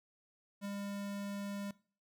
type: tone with ADSR envelope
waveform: square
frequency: 201 Hz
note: G3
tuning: 44 cents sharp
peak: -38 dBFS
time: 0.61-1.71 s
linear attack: 42 ms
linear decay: 5 ms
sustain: -2 dB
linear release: 3 ms
effects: noise-tail reverb RT60 0.4 s tail -20 dB re dry